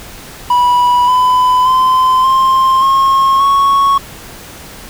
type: tone with pitch steps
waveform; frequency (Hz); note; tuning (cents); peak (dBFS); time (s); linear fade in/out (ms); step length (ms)
triangle; 980 / 1004.1 / 1028.7 / 1054 / 1079.9 / 1106.4; B5 / B5 / C6 / C6 / C#6 / C#6; -14 / +28 / -30 / +12 / -46 / -4; -5; 0.5-3.98; 5; 580
effects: pink hiss -32 dBFS RMS until 4.89 s